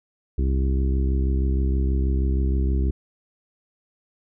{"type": "harmonic tone", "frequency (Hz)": 66.3, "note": "C2", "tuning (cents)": 23, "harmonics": [1, 2, 3, 4, 5, 6], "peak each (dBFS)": [-19, -31, -32, -34, -33, -36], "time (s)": [0.38, 2.91], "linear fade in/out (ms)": 5, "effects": []}